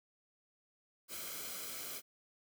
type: noise with comb filter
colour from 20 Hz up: white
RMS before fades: -44 dBFS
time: 1.08-2.02 s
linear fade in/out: 50 ms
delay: 1.1 ms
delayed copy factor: -0.6
effects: none